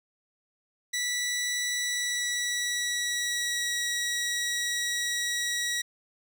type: tone with pitch glide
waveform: 15% pulse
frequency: 1962 to 1917.2 Hz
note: B6 to A#6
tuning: -12 to +48 cents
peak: -21 dBFS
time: 0.93-5.82 s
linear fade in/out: 10 ms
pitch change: -40 cents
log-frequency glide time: 1.74-3.74 s
effects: none